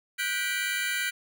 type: chord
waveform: sawtooth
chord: G major seventh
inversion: third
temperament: just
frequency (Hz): 1470 / 1568 / 1960 / 2352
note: F#6 / G6 / B6 / D7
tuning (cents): -12 / 0 / -14 / +2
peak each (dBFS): -29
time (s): 0.18-1.11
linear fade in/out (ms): 20
effects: none